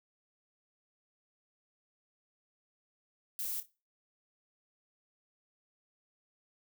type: noise with echo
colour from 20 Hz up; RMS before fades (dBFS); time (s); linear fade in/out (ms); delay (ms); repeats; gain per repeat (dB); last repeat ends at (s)
violet; -37; 3.39-3.6; 0; 28; 2; -12; 3.656
effects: noise-tail reverb RT60 0.3 s tail -19 dB re dry